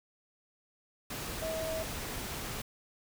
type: tone in noise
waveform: sine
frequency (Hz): 642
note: E5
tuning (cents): -46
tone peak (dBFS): -34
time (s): 1.42-1.83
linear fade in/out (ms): 5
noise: pink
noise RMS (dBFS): -39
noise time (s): 1.1-2.62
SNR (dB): +2
effects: none